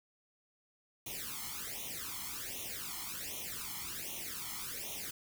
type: noise with flanger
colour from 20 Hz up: white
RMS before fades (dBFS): -42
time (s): 1.06-5.11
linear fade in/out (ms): 5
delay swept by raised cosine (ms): 0.31 to 0.96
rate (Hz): 1.3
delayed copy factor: +0.9
effects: none